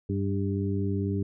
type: harmonic tone with a mistuned harmonic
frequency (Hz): 98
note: G2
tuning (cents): 0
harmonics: 1 / 2 / 3 / 4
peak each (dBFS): -28 / -31 / -33 / -34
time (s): 0.09-1.23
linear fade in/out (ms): 5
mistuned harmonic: 4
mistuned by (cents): +27
effects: none